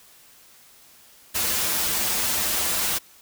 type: noise with comb filter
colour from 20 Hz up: white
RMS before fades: -24 dBFS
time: 1.34-2.99 s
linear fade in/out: 20 ms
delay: 7.3 ms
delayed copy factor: -1
effects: white hiss -52 dBFS RMS until 3.21 s